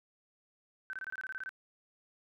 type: tone bursts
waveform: sine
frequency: 1536 Hz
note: G6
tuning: 36 cents flat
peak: -37 dBFS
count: 11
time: 0.9-1.492 s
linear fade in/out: 0 ms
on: 32 ms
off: 24 ms
effects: none